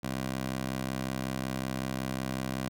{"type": "tone with high-pass filter", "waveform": "15% pulse", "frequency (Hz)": 65.41, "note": "C2", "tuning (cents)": 0, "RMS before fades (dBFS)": -34, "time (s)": [0.03, 2.69], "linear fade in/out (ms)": 10, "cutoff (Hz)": 150, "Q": 0.71, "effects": []}